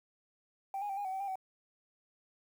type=tone with pitch steps; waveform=sine; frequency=781 / 824 / 780 / 816 / 755 / 768 / 796 / 759 Hz; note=G5 / G#5 / G5 / G#5 / F#5 / G5 / G5 / F#5; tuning=-7 / -14 / -9 / -31 / +35 / -36 / +26 / +44 cents; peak=-33 dBFS; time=0.74-1.356 s; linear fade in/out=2 ms; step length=77 ms; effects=tanh soft clip ceiling -32 dBFS + 10-bit